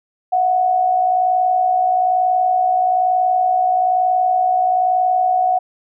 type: tone pair together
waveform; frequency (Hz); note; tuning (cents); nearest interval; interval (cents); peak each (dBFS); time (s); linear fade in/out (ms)
sine; 675.9 / 737; E5 / F#5; +43 / -7; minor second; 150; -23 / -13; 0.32-5.59; 10
effects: none